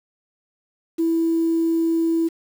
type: tone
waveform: sine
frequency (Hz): 329.6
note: E4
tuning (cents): 0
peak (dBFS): -16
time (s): 0.98-2.29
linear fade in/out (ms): 20
effects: tanh soft clip ceiling -12 dBFS + 7-bit